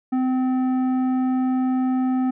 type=tone with tanh clipping; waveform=sine; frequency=257.1 Hz; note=C4; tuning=30 cents flat; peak=-20 dBFS; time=0.12-2.31 s; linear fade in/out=10 ms; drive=10 dB; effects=none